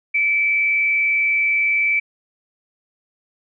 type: tone with frequency modulation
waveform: sine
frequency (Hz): 2310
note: D7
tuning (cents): -29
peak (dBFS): -15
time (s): 0.14-2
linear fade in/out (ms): 10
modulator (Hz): 99.4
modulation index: 0.47
effects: none